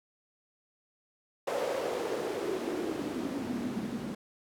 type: noise with band-pass filter sweep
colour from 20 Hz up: white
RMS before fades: -34 dBFS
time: 1.47-4.15 s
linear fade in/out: 5 ms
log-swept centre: 550 to 200 Hz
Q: 4
effects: none

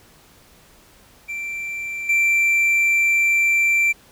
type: tone with level steps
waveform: triangle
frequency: 2349 Hz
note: D7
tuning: in tune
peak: -24 / -13 dBFS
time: 1.28-3.93 s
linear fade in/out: 20 ms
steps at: 2.09 s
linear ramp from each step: 5 ms
effects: pink hiss -51 dBFS RMS until 4.11 s

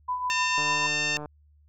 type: tone with tremolo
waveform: sine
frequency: 998 Hz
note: B5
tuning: 18 cents sharp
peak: -24 dBFS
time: 0.08-0.87 s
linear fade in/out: 10 ms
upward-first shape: triangle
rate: 6.7 Hz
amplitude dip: 60%
type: harmonic tone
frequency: 900 Hz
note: A5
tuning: 39 cents sharp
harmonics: 2 / 3 / 4 / 5 / 6 / 7 / 8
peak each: -31 / -27 / -35 / -38 / -36 / -38 / -41 dBFS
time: 0.3-1.17 s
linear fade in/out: 0 ms
type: click train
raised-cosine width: 1 ms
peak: -24 dBFS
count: 102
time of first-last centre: 0.58-1.258 s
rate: 149 Hz
effects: added 74 Hz sine -56 dBFS peak until 1.68 s

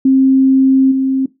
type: tone with level steps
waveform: sine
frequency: 265.7 Hz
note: C4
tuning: 27 cents sharp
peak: -6 / -11 dBFS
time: 0.05-1.26 s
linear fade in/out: 5 ms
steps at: 0.91 s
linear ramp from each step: 10 ms
effects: noise-tail reverb RT60 0.2 s tail -18 dB re dry

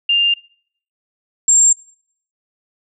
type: tone pair in turn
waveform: sine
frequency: 2800 / 7417 Hz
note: F7 / A#8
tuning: +4 / -10 cents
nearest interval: octave + perfect fourth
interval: 1686 cents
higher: second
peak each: -11 / -8 dBFS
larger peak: second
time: 0.09-0.34 / 1.48-1.73 s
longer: neither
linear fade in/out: 5 ms
effects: noise-tail reverb RT60 0.6 s tail -24 dB re dry

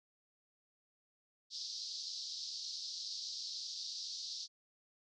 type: band-pass noise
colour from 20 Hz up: white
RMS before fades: -44 dBFS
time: 1.5-4.48 s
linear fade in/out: 50 ms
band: 4000 to 5400 Hz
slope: 48 dB/octave
effects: none

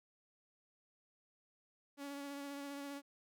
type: tone with vibrato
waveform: sawtooth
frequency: 282 Hz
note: C#4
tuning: 30 cents sharp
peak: -40 dBFS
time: 1.97-3.02 s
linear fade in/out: 50 ms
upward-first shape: sine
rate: 15 Hz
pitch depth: 19 cents each way
effects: none

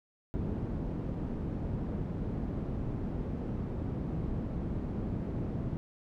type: low-pass noise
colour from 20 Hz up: white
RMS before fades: -35 dBFS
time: 0.34-5.77 s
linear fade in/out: 0 ms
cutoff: 220 Hz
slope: 12 dB/octave
effects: none

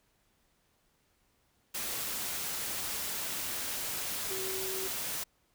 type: tone in noise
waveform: sine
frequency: 380.8 Hz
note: F#4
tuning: 50 cents sharp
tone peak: -38 dBFS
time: 4.3-4.88 s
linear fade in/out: 10 ms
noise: white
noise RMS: -36 dBFS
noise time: 1.74-5.24 s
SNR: -5 dB
effects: pink hiss -72 dBFS RMS until 5.54 s

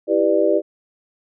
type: chord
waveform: sine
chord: E minor seventh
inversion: none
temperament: just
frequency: 329.6 / 395.6 / 494.4 / 593.3 Hz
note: E4 / G4 / B4 / D5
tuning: 0 / +16 / +2 / +18 cents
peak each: -20 / -19 / -21 / -18 dBFS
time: 0.07-0.62 s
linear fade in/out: 50 ms
effects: none

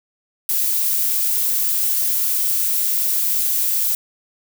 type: noise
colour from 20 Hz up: violet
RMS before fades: -19 dBFS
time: 0.49-3.95 s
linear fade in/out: 2 ms
effects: none

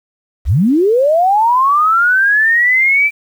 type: linear sweep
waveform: sine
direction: up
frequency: 43.48 to 2349 Hz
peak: -8 dBFS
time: 0.45-3.11 s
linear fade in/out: 50 ms
effects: 7-bit

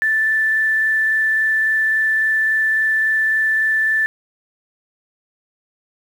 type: tone with frequency modulation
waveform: sine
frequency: 1760 Hz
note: A6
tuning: in tune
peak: -14 dBFS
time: 0.02-4.06 s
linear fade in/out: 0 ms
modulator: 23.6 Hz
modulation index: 0.47
effects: 7-bit

